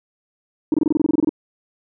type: tone bursts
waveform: sine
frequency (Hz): 307.7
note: D#4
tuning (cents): -19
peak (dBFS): -11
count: 13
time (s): 0.72-1.293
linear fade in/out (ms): 2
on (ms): 21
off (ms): 25
effects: tanh soft clip ceiling -10 dBFS